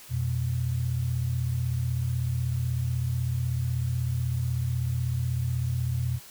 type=tone pair together; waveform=sine; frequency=88.1 / 124.25 Hz; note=F2 / B2; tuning=+16 / +11 cents; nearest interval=tritone; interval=595 cents; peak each=-30 / -26 dBFS; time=0.09-6.2 s; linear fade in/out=50 ms; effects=white hiss -48 dBFS RMS until 6.3 s